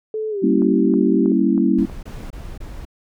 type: tone with pitch glide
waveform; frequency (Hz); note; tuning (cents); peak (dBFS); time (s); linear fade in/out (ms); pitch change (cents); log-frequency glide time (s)
sine; 434.4 to 384.8; A4 to G4; -22 to -32; -21; 0.14-1.32; 2; -210; 0.3-0.41
type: chord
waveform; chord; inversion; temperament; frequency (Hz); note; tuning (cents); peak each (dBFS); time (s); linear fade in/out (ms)
sine; G diminished seventh; none; equal; 196 / 233.1 / 277.2 / 329.6; G3 / Bb3 / Db4 / Fb4; 0 / 0 / 0 / 0; -19; 0.42-1.86; 20
type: click train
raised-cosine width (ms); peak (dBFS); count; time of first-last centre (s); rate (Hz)
1; -23; 5; 0.62-1.898; 3.13
type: noise bursts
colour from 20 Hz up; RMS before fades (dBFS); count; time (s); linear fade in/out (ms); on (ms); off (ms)
brown; -32; 4; 1.78-2.852; 5; 250; 24
effects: none

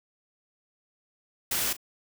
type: noise with echo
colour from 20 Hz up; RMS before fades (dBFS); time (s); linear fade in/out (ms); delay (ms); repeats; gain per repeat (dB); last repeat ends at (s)
white; -28; 1.51-1.73; 5; 37; 1; -15; 1.767
effects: none

